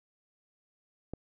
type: click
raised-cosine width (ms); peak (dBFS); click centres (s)
2; -24; 1.136
effects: none